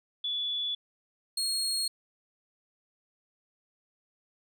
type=tone pair in turn; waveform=sine / 30% pulse; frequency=3436 / 4283 Hz; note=A7 / C8; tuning=-42 / +40 cents; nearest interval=major third; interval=382 cents; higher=second; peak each=-29 / -25 dBFS; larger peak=second; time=0.24-0.75 / 1.37-1.88 s; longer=neither; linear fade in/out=5 ms; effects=none